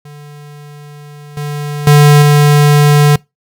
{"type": "tone with level steps", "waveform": "square", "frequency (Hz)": 146.83, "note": "D3", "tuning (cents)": 0, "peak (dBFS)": [-31, -18, -3, -5], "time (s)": [0.05, 3.16], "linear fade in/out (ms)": 5, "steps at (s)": [1.37, 1.87, 2.22], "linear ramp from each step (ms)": 2, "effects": ["noise-tail reverb RT60 0.2 s tail -24 dB re dry"]}